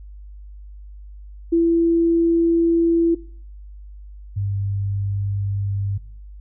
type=tone pair in turn; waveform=sine; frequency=334.9 / 99.57 Hz; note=E4 / G2; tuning=+27 / +28 cents; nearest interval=octave + major sixth; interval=2099 cents; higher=first; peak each=-13 / -20 dBFS; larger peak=first; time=1.52-3.15 / 4.36-5.98 s; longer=first; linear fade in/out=10 ms; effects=noise-tail reverb RT60 0.5 s tail -20 dB re dry + added 50 Hz sine -36 dBFS peak until 6.4 s